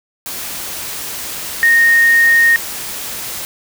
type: tone in noise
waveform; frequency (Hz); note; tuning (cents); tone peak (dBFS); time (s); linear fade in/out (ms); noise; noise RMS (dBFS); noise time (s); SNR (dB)
sine; 1852; A#6; -12; -7; 1.63-2.56; 0; white; -25; 0.26-3.45; +15
effects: none